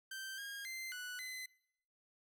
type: tone with pitch steps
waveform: sawtooth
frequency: 1559 / 1626 / 2077 / 1479 / 2034 Hz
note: G6 / G#6 / C7 / F#6 / C7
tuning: -10 / -37 / -13 / -1 / -50 cents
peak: -40 dBFS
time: 0.11-1.46 s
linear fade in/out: 5 ms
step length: 270 ms
effects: noise-tail reverb RT60 0.7 s tail -21 dB re dry